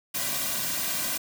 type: noise with comb filter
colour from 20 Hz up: white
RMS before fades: -29 dBFS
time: 0.14-1.18 s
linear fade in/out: 10 ms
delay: 2.3 ms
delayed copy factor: -0.75
effects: none

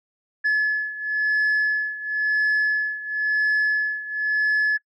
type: beating tone pair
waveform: sine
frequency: 1713 / 1713.97 Hz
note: A6 / A6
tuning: -47 / -46 cents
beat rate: 0.97 Hz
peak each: -19 / -22 dBFS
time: 0.44-4.78 s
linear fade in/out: 20 ms
effects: noise-tail reverb RT60 0.1 s tail -25 dB re dry + tanh soft clip ceiling -16 dBFS

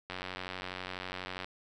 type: click train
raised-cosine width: 0.3 ms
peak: -22 dBFS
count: 125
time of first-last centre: 0.1-1.445 s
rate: 92.2 Hz
effects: none

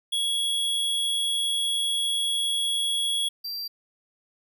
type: tone pair in turn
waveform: square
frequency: 3339 / 4712 Hz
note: G#7 / D8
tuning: +9 / +5 cents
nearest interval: tritone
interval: 596 cents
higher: second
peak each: -24 / -31 dBFS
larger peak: first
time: 0.12-3.29 / 3.44-3.68 s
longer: first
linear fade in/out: 10 ms
effects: none

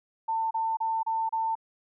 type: tone bursts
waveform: sine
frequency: 896 Hz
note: A5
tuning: 31 cents sharp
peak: -25 dBFS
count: 5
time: 0.28-1.554 s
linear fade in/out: 10 ms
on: 230 ms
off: 31 ms
effects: none

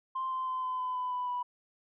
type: tone with pitch steps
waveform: sine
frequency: 1046.5 / 1037.5 / 1028.5 / 1019.6 / 1010.9 / 1002.1 / 993.5 / 984.9 Hz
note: C6 / C6 / C6 / C6 / B5 / B5 / B5 / B5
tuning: 0 / -15 / -30 / -45 / +40 / +25 / +10 / -5 cents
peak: -30 dBFS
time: 0.15-1.43 s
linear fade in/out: 10 ms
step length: 160 ms
effects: tanh soft clip ceiling -27 dBFS

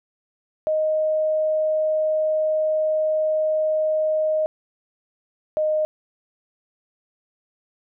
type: tone pair in turn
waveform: sine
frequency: 622.3 / 617.3 Hz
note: D#5 / D#5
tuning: 0 / -14 cents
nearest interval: unison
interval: 14 cents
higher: first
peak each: -18 dBFS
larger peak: neither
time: 0.67-4.46 / 5.57-5.85 s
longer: first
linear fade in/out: 0 ms
effects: none

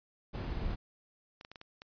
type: noise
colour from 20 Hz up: brown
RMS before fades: -36 dBFS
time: 0.33-0.76 s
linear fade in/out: 20 ms
type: clicks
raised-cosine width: 0.2 ms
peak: -30 dBFS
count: 6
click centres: 1.411 / 1.449 / 1.516 / 1.558 / 1.614 / 1.819 s
effects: resampled to 11025 Hz

